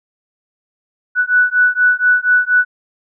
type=beating tone pair; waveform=sine; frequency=1480 / 1484.2 Hz; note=F#6 / F#6; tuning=0 / +5 cents; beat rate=4.2 Hz; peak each=-13 dBFS; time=1.15-2.65 s; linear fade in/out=50 ms; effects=none